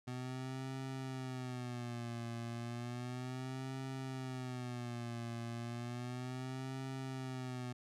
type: tone with vibrato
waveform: 25% pulse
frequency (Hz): 124.6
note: B2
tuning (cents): +16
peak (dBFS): -37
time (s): 0.07-7.73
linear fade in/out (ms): 10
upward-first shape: sine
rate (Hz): 0.33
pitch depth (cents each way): 110
effects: low-pass 9000 Hz 12 dB/octave